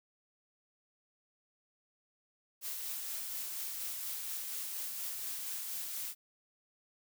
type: noise with tremolo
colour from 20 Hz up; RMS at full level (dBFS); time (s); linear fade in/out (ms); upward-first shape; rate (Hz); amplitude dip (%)
blue; -39; 2.61-6.15; 50; sine; 4.2; 25
effects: none